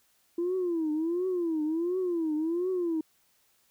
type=tone with vibrato; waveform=sine; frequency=336.9 Hz; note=E4; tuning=38 cents sharp; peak=-25 dBFS; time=0.38-3.01 s; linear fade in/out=5 ms; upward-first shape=triangle; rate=1.4 Hz; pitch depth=200 cents each way; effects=tanh soft clip ceiling -23 dBFS + white hiss -68 dBFS RMS until 3.7 s